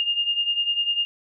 sine beating tone pair, 2824 / 2834 Hz, F7 / F7, +19 / +25 cents, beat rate 10 Hz, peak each -22 / -27 dBFS, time 0-1.05 s, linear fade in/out 0 ms, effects none

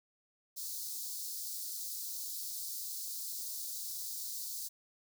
white high-pass noise, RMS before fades -41 dBFS, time 0.56-4.69 s, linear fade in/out 20 ms, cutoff 4100 Hz, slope 48 dB/octave, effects none

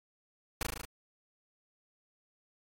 pink noise with echo, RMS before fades -32 dBFS, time 0.61-0.63 s, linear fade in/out 2 ms, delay 37 ms, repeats 6, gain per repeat -2 dB, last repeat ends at 0.852 s, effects AAC 64 kbps

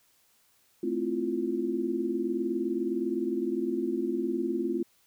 sine chord, F major seventh, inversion first, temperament equal, 220 / 261.6 / 329.6 / 349.2 Hz, A3 / C4 / E4 / F4, 0 / 0 / 0 / 0 cents, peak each -35 / -33 / -34 / -30 dBFS, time 0.83-4.83 s, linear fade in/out 5 ms, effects white hiss -66 dBFS RMS until 5.06 s

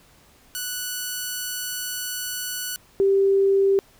5% pulse / sine tone pair in turn, 1480 / 392 Hz, F#6 / G4, 0 / 0 cents, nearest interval octave + major seventh, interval 2300 cents, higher first, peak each -16 / -15 dBFS, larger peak second, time 0.55-2.76 / 3-3.79 s, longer first, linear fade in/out 0 ms, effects pink hiss -55 dBFS RMS until 3.99 s

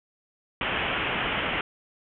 white low-pass noise, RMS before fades -28 dBFS, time 0.61-1.61 s, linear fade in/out 2 ms, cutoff 3200 Hz, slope 96 dB/octave, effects none

